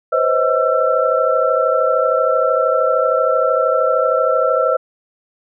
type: tone cluster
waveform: sine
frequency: 503 / 536 / 634 / 1342 Hz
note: B4 / C5 / D#5 / E6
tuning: +32 / +42 / +32 / +31 cents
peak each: -18 dBFS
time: 0.12-4.77 s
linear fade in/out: 10 ms
effects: none